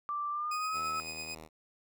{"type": "tone with pitch glide", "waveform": "sine", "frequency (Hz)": [1174.7, 1295.9], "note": ["D6", "E6"], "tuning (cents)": [0, -30], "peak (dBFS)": -32, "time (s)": [0.09, 1], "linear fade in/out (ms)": 0, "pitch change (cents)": 170, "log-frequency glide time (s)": [0.31, 0.8]}
{"type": "tone with tremolo", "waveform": "20% pulse", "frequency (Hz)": 2499, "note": "D#7", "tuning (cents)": 7, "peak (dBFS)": -32, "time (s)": [0.51, 1.35], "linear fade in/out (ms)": 5, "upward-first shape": "triangle", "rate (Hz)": 9, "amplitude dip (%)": 55}
{"type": "tone with vibrato", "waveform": "5% pulse", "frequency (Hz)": 79.5, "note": "D#2", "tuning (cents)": 38, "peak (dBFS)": -35, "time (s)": [0.72, 1.49], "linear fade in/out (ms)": 50, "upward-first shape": "sine", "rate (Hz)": 3.8, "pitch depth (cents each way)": 17}
{"effects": []}